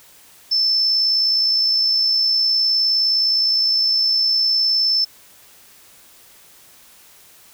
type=tone with amplitude modulation; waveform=sine; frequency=5290 Hz; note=E8; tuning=5 cents sharp; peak=-13 dBFS; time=0.51-5.05 s; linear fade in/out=10 ms; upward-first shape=sine; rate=59.5 Hz; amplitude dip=30%; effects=white hiss -48 dBFS RMS until 7.53 s